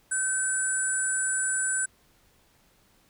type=tone cluster; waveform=sine; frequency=1528 / 7810 / 9470 Hz; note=G6 / B8 / D9; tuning=-45 / -20 / +13 cents; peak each=-29 dBFS; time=0.11-1.86 s; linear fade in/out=10 ms; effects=pink hiss -63 dBFS RMS until 3.09 s